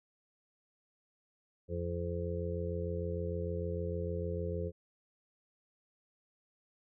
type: harmonic tone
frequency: 86.6 Hz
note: F2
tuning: 14 cents flat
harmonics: 1 / 2 / 4 / 5 / 6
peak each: -37 / -41 / -45 / -40 / -41 dBFS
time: 1.68-4.72 s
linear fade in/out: 50 ms
effects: none